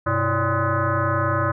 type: tone with frequency modulation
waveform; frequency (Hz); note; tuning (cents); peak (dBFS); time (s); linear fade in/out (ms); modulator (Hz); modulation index
sine; 582; D5; -16; -18; 0.06-1.52; 10; 227; 4
effects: none